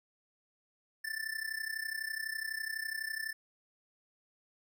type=tone with amplitude modulation; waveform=square; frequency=1767 Hz; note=A6; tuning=7 cents sharp; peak=-33 dBFS; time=1.04-3.33 s; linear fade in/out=10 ms; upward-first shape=sine; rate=32 Hz; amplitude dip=85%; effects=none